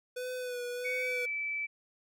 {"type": "tone with vibrato", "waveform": "square", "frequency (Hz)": 496.1, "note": "B4", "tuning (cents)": 8, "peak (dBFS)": -36, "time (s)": [0.16, 1.26], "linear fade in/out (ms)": 10, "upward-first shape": "sine", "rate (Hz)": 1.5, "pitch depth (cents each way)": 32}
{"type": "tone with pitch glide", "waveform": "sine", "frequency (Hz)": [2239, 2313], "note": ["C#7", "D7"], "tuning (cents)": [17, -27], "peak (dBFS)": -32, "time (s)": [0.84, 1.67], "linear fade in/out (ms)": 20, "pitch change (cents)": 56, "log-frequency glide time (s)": [0.99, 1.12]}
{"effects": []}